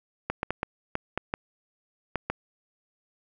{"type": "clicks", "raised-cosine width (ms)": 0.5, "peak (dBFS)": -12, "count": 9, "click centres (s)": [0.3, 0.431, 0.506, 0.631, 0.954, 1.176, 1.339, 2.157, 2.3], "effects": ["9-bit"]}